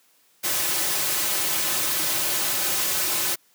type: noise with comb filter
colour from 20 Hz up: white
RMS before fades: -24 dBFS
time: 0.43-3.36 s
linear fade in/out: 20 ms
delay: 4.3 ms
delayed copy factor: -0.65
effects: white hiss -61 dBFS RMS until 3.54 s + high-pass 150 Hz 12 dB/octave